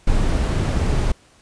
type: noise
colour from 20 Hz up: brown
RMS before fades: -18 dBFS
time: 0.07-1.12 s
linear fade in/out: 5 ms
effects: pink hiss -53 dBFS RMS until 1.41 s + resampled to 22050 Hz